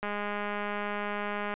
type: click train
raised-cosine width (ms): 0.5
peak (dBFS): -19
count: 312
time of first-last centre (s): 0.03-1.54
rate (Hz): 206
effects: resampled to 8000 Hz